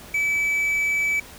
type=tone; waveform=triangle; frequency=2300 Hz; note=D7; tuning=37 cents flat; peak=-18 dBFS; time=0.14-1.2 s; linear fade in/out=5 ms; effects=pink hiss -43 dBFS RMS until 1.38 s